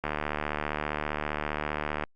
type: click train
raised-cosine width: 0.5 ms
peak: -14 dBFS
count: 151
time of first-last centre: 0.04-2.037 s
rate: 75.1 Hz
effects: Opus 48 kbps